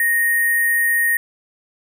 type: tone with sample-and-hold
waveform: sine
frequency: 1864.7 Hz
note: A#6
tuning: in tune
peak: -14 dBFS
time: 0-1.17 s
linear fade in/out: 2 ms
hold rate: 11025 Hz
effects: none